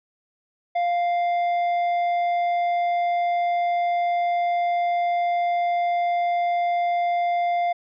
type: tone with tanh clipping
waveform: triangle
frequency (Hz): 698.5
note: F5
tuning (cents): 0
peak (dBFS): -21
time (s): 0.75-7.73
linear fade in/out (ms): 10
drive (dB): 11
effects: none